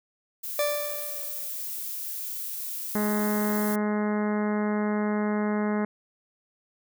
violet noise, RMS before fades -34 dBFS, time 0.43-3.76 s, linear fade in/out 10 ms
40% pulse tone with exponential decay, 587.3 Hz, D5, in tune, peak -21 dBFS, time 0.59-1.65 s, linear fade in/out 2 ms, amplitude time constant 230 ms
harmonic tone, 210 Hz, G#3, 19 cents sharp, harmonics 1 / 2 / 3 / 4 / 5 / 6 / 7 / 8 / 9 / 10, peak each -25 / -31 / -35 / -37 / -39 / -41 / -42 / -43 / -44 / -45 dBFS, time 2.95-5.85 s, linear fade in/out 2 ms
effects none

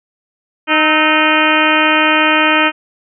harmonic tone with a mistuned harmonic, 308.4 Hz, D#4, 15 cents flat, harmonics 1 / 2 / 3 / 4 / 5 / 6 / 7 / 8 / 9 / 10, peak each -17 / -19 / -18 / -17 / -18 / -19 / -21 / -16 / -21 / -21 dBFS, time 0.67-2.72 s, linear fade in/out 50 ms, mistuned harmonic 4, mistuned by +69 cents, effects none

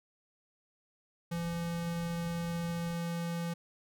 square tone, 169.7 Hz, F3, 49 cents flat, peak -34 dBFS, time 1.31-3.54 s, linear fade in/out 10 ms
white low-pass noise, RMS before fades -50 dBFS, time 1.32-2.95 s, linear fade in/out 10 ms, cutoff 200 Hz, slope 96 dB/octave
effects none

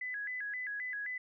sine tone with vibrato, 1827 Hz, A#6, 35 cents flat, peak -36 dBFS, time 0.01-1.18 s, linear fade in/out 5 ms, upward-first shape square, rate 3.8 Hz, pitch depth 160 cents each way, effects none

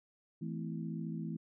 harmonic tone with a mistuned harmonic, 54.7 Hz, A1, 9 cents flat, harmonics 3 / 4 / 5 / 6, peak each -39 / -42 / -46 / -47 dBFS, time 0.41-1.37 s, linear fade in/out 10 ms, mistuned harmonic 5, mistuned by -110 cents, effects none

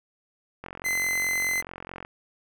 click train, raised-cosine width 0.5 ms, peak -22 dBFS, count 64, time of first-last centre 0.64-2.049 s, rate 44.7 Hz
45% pulse tone, 2049 Hz, C7, 37 cents flat, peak -24 dBFS, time 0.84-1.62 s, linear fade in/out 20 ms
effects none

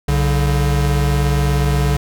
square tone pair together, 63.6 / 142.78 Hz, C2 / D3, -48 / -48 cents, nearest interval octave + major second, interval 1400 cents, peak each -17 dBFS, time 0.08-1.97 s, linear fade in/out 5 ms, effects none

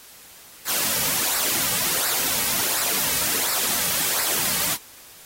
white noise with flanger, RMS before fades -23 dBFS, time 0.65-4.78 s, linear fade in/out 50 ms, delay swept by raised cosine 0.31 to 2.91 ms, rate 1.4 Hz, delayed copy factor -0.65, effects white hiss -46 dBFS RMS until 5.25 s + AAC 48 kbps

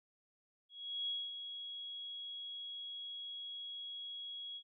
sine tone with ADSR envelope, 3322 Hz, G#7, in tune, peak -35 dBFS, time 0.69-4.63 s, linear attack 390 ms, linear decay 230 ms, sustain -8 dB, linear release 67 ms, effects none

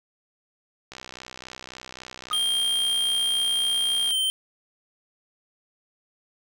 click train, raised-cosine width 0.2 ms, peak -21 dBFS, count 204, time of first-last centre 0.92-4.107 s, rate 63.7 Hz
triangle tone with exponential decay, 1244.5 Hz, D#6, in tune, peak -21 dBFS, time 2.31-2.4 s, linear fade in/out 2 ms, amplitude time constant 19 ms
square tone with pitch glide, 3197 to 3117 Hz, G7 to G7, +33 to -11 cents, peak -22 dBFS, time 2.33-4.3 s, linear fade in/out 0 ms, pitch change -44 cents, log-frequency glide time 4.07-4.15 s
effects none

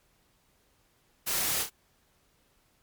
white noise with echo, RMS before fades -30 dBFS, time 1.26-1.64 s, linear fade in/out 20 ms, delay 30 ms, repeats 2, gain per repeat -6 dB, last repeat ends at 1.7 s, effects pink hiss -68 dBFS RMS until 2.82 s + MP3 96 kbps

